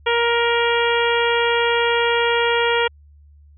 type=harmonic tone; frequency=470 Hz; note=A#4; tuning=14 cents sharp; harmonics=1 / 2 / 3 / 4 / 5 / 6 / 7; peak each=-19 / -22 / -24 / -25 / -26 / -27 / -27 dBFS; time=0.06-2.88 s; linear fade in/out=10 ms; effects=added 73 Hz sine -45 dBFS peak until 3.57 s